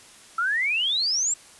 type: exponential sweep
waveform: sine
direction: up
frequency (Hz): 1315 to 7720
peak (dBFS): -21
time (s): 0.38-1.34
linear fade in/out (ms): 5
effects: white hiss -49 dBFS RMS until 1.59 s + resampled to 24000 Hz